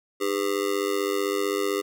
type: tone with amplitude modulation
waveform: square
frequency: 401.7 Hz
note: G4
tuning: 42 cents sharp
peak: -20 dBFS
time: 0.2-1.82 s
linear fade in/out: 20 ms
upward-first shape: sine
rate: 95.7 Hz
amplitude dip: 100%
effects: none